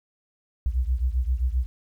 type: beating tone pair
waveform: sine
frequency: 60.1 / 67.7 Hz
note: B1 / C#2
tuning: -46 / -40 cents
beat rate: 7.6 Hz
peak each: -23 / -26 dBFS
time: 0.66-1.66 s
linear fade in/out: 0 ms
effects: 10-bit